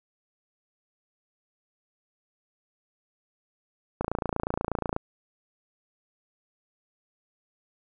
click train, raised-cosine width 1 ms, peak -13 dBFS, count 28, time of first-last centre 4.01-4.964 s, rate 28.3 Hz, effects none

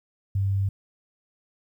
sine tone, 98 Hz, G2, in tune, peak -21 dBFS, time 0.35-0.69 s, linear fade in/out 5 ms, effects 10-bit

